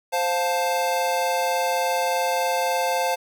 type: chord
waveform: square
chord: F major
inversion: second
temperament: equal with one note detuned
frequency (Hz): 523.3 / 704.1 / 880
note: C5 / F5 / A5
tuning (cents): 0 / +14 / 0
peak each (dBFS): -26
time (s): 0.12-3.16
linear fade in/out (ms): 20
effects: none